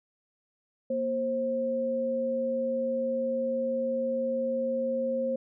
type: tone pair together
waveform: sine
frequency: 236.1 / 530 Hz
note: A#3 / C5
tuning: +22 / +22 cents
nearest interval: octave + major second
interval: 1400 cents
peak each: -33 / -27 dBFS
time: 0.9-5.36 s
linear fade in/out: 5 ms
effects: none